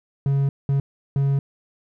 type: tone bursts at uneven times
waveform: triangle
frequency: 138.59 Hz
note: C#3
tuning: in tune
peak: -15 dBFS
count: 3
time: 0.26-0.49 / 0.69-0.8 / 1.16-1.39 s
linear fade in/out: 2 ms
effects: none